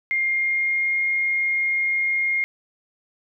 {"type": "tone with pitch glide", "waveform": "sine", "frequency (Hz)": [2118, 2133], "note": ["C7", "C7"], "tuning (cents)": [21, 33], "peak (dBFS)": -19, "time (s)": [0.11, 2.44], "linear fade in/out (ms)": 0, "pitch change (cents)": 12, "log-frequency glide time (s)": [0.25, 1], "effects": []}